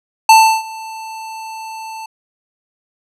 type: tone with ADSR envelope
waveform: square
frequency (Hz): 886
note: A5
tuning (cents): +12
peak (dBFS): -3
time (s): 0.29-2.06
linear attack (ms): 4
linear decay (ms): 330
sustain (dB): -24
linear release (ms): 5
effects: low-pass 11000 Hz 12 dB/octave